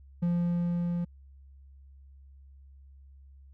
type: tone with level ramp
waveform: triangle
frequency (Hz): 173.4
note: F3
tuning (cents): -12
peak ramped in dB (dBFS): -22 to -26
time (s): 0.22-1.05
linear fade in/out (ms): 10
effects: added 68 Hz sine -50 dBFS peak until 3.53 s